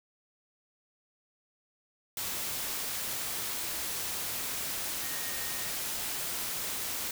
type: tone in noise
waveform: sine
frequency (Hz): 1858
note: A#6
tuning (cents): -6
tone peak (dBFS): -45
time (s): 5.03-5.69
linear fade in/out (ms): 2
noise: white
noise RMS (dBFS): -35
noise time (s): 2.17-7.11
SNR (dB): -13
effects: none